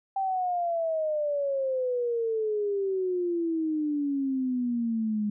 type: exponential sweep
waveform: sine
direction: down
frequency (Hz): 784 to 206.5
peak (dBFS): -25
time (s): 0.16-5.3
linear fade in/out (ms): 5
effects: none